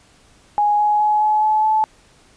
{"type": "tone with pitch steps", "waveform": "sine", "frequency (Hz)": [830.6, 837.8, 845.1, 852.5, 859.9, 867.4], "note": ["G#5", "G#5", "G#5", "G#5", "A5", "A5"], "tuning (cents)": [0, 15, 30, 45, -40, -25], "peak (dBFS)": -13, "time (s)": [0.58, 1.84], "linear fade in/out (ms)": 0, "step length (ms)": 210, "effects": ["pink hiss -52 dBFS RMS until 2.36 s", "resampled to 22050 Hz"]}